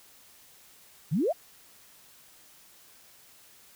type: exponential sweep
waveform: sine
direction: up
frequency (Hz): 130.81 to 769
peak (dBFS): -23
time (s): 1.11-1.33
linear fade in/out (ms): 20
effects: white hiss -56 dBFS RMS until 3.75 s